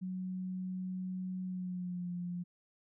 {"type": "tone with pitch glide", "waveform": "sine", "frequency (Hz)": [185, 176.34], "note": ["F#3", "F3"], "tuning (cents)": [0, 17], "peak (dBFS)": -36, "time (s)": [0.01, 2.44], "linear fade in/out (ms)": 20, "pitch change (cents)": -83, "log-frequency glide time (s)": [1.44, 2.11], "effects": []}